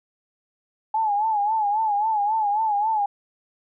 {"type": "tone with vibrato", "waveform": "sine", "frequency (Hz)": 850, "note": "G#5", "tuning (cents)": 40, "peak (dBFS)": -19, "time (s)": [0.94, 3.06], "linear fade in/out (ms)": 5, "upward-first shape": "sine", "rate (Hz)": 3.7, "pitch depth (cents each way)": 89, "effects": []}